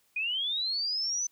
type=linear sweep; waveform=sine; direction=up; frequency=2429 to 6110 Hz; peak=-28 dBFS; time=0.16-1.27 s; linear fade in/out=5 ms; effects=white hiss -69 dBFS RMS until 1.31 s